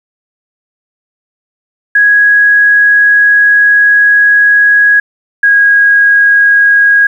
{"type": "tone pair in turn", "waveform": "sine", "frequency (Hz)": [1661.2, 1644], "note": ["G#6", "G#6"], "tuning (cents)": [0, -18], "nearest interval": "unison", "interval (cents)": 18, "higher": "first", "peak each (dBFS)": -3, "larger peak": "neither", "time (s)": [[1.95, 5], [5.43, 7.07]], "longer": "first", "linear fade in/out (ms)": 5, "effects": ["7-bit"]}